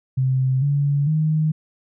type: tone with pitch steps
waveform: sine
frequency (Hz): 130.81 / 142.65 / 155.56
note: C3 / C#3 / D#3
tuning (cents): 0 / +50 / 0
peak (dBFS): -16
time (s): 0.17-1.52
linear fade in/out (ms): 10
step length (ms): 450
effects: none

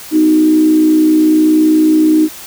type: tone with frequency modulation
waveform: sine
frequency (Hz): 311.4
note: D#4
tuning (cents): +2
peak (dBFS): -6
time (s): 0.11-2.29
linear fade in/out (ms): 50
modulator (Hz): 61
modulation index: 0.41
effects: white hiss -31 dBFS RMS until 2.46 s

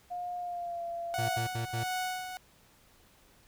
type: tone with pitch glide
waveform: sine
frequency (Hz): 712 to 683.4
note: F5 to F5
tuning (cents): +33 to -38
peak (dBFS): -34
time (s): 0.1-1.39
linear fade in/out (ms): 20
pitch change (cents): -71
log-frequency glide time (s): 0.39-0.83
type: tone with tremolo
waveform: sawtooth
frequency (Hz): 738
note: F#5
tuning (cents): -5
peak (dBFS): -27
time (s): 1.14-2.37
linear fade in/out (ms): 0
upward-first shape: sine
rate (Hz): 1.5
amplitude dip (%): 60
type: tone bursts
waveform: 45% pulse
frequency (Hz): 115.4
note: A#2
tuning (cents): -17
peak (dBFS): -32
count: 4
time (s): 1.18-1.839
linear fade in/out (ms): 10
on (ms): 110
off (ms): 73
effects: pink hiss -62 dBFS RMS until 3.47 s

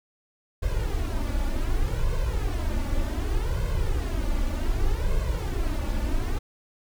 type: noise with flanger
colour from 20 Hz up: brown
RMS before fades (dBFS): -25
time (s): 0.62-6.39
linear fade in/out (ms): 10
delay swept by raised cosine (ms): 1.9 to 3.5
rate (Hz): 0.66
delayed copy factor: +0.8
effects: none

